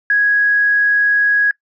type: tone with tanh clipping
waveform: triangle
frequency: 1661.2 Hz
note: G#6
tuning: in tune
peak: -10 dBFS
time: 0.1-1.51 s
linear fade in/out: 2 ms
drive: 3 dB
effects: noise-tail reverb RT60 0.1 s tail -22 dB re dry + resampled to 16000 Hz